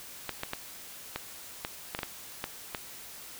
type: clicks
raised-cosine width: 0.3 ms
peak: -16 dBFS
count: 10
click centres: 0.293 / 0.434 / 0.534 / 1.16 / 1.649 / 1.949 / 1.99 / 2.032 / 2.441 / 2.748 s
effects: white hiss -46 dBFS RMS until 3.39 s